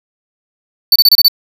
square tone bursts, 4512 Hz, C#8, 30 cents sharp, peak -4 dBFS, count 6, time 0.92-1.282 s, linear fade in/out 2 ms, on 37 ms, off 28 ms, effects none

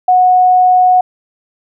sine tone, 733 Hz, F#5, 16 cents flat, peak -5 dBFS, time 0.08-1.01 s, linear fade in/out 5 ms, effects none

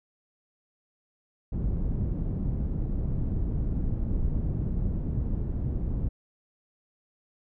pink low-pass noise, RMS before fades -28 dBFS, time 1.52-6.09 s, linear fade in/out 10 ms, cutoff 190 Hz, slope 12 dB/octave, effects none

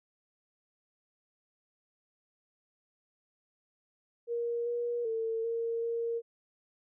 sine tone with pitch steps, 471.1 / 477.2 / 450.4 / 461.1 / 464.3 Hz, A#4 / A#4 / A4 / A#4 / A#4, +18 / +41 / +40 / -19 / -7 cents, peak -30 dBFS, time 4.27-6.22 s, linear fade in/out 50 ms, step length 390 ms, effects none

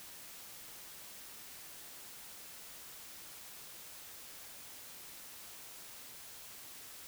silence, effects white hiss -51 dBFS RMS until 7.07 s

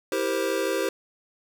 square chord, C dominant seventh, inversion first, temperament just, 327 / 392.4 / 470.9 / 523.3 Hz, E4 / G4 / Bb4 / C5, -14 / +2 / +18 / 0 cents, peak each -32 / -29 / -32 / -29 dBFS, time 0.12-0.89 s, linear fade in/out 2 ms, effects none

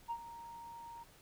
sine tone with ADSR envelope, 932.3 Hz, A#5, in tune, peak -33 dBFS, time 0.08-1.04 s, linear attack 29 ms, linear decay 63 ms, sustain -14 dB, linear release 15 ms, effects tanh soft clip ceiling -33 dBFS + pink hiss -62 dBFS RMS until 1.21 s

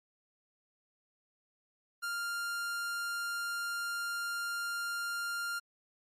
45% pulse tone, 1396.9 Hz, F6, in tune, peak -34 dBFS, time 2.02-5.6 s, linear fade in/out 20 ms, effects MP3 64 kbps

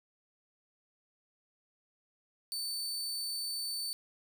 sawtooth tone, 4534 Hz, C#8, 38 cents sharp, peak -32 dBFS, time 2.52-3.93 s, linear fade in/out 0 ms, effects none

